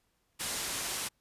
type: low-pass noise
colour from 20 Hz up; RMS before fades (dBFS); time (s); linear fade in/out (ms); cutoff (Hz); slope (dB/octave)
white; -36; 0.39-1.09; 20; 11000; 24
effects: pink hiss -75 dBFS RMS until 1.2 s + resampled to 32000 Hz